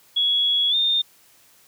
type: tone with pitch glide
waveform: sine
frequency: 3353 to 3635 Hz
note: G#7 to A#7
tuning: +16 to -44 cents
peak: -17 dBFS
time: 0.16-1.02 s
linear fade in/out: 10 ms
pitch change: +140 cents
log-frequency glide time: 0.7-0.75 s
effects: white hiss -55 dBFS RMS until 1.67 s + high-pass 60 Hz 12 dB/octave